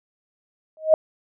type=tone with exponential growth; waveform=sine; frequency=629 Hz; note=D#5; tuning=19 cents sharp; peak=-7 dBFS; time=0.77-0.94 s; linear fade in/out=1 ms; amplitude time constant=35 ms; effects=none